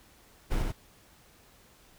brown noise with echo, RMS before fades -28 dBFS, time 0.5-0.63 s, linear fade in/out 20 ms, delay 95 ms, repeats 1, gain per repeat -3 dB, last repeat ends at 0.725 s, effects pink hiss -59 dBFS RMS until 1.98 s

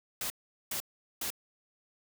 white noise bursts, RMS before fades -35 dBFS, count 3, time 0.21-1.303 s, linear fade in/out 2 ms, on 91 ms, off 410 ms, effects none

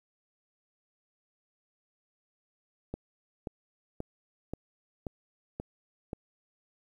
click train, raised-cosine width 2 ms, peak -22 dBFS, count 7, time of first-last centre 2.94-6.131 s, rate 1.88 Hz, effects 10-bit

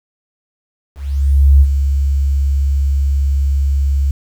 sine tone with ADSR envelope, 69.3 Hz, C#2, in tune, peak -3 dBFS, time 0.95-4.11 s, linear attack 660 ms, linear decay 50 ms, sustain -8 dB, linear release 3 ms, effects 7-bit

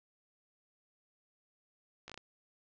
slowing click train, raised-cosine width 0.2 ms, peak -29 dBFS, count 5, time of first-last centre 2.08-2.176 s, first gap 16 ms, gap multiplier 1.28, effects low-pass 6000 Hz 12 dB/octave

